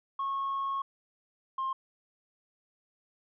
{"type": "tone pair in turn", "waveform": "sine", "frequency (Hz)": [1094, 1061.6], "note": ["C#6", "C6"], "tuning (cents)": [-23, 25], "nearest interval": "minor second", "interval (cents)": 52, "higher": "first", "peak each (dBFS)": -28, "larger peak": "neither", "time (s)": [[0.19, 0.82], [1.58, 1.73]], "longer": "first", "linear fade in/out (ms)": 5, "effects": ["tanh soft clip ceiling -27 dBFS"]}